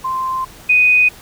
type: tone pair in turn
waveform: sine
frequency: 1043 / 2491 Hz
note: C6 / D#7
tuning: -6 / +1 cents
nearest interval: octave + minor third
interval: 1507 cents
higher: second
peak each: -17 / -8 dBFS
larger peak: second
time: 0.04-0.45 / 0.69-1.09 s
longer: first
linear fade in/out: 10 ms
effects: pink hiss -40 dBFS RMS until 1.21 s